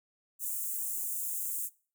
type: high-pass noise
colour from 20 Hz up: white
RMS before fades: -35 dBFS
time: 0.39-1.7 s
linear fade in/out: 50 ms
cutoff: 7100 Hz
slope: 48 dB/octave
effects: noise-tail reverb RT60 0.4 s tail -22 dB re dry